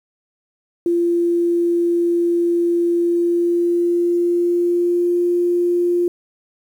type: tone with pitch glide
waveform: sine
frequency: 343.9 to 350.3 Hz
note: F4 to F4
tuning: -27 to +5 cents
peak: -14 dBFS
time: 0.86-6.08 s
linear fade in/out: 2 ms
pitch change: +32 cents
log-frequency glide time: 2.97-5.22 s
effects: 8-bit